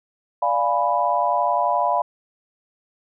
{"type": "chord", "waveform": "sine", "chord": "D diminished seventh", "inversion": "none", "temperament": "equal", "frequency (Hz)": [587.3, 698.5, 830.6, 987.8], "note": ["D5", "F5", "Ab5", "Cb6"], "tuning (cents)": [0, 0, 0, 0], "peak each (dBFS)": [-25, -22, -25, -21], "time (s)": [0.42, 2.02], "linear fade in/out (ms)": 5, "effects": []}